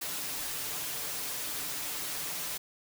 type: noise with comb filter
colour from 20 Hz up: white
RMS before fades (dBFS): -36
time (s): 0.01-2.58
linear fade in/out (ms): 10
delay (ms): 6.8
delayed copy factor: +0.6
effects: none